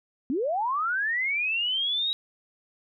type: linear sweep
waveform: sine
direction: up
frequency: 236.7 to 3847 Hz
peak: -24 dBFS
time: 0.3-2.13 s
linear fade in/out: 0 ms
effects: none